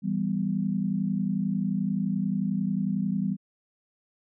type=chord; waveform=sine; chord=E minor; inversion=none; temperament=equal; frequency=164.81 / 196 / 246.9 Hz; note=E3 / G3 / B3; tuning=0 / 0 / 0 cents; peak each=-31 / -26 / -32 dBFS; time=0.02-3.37 s; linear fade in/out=50 ms; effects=none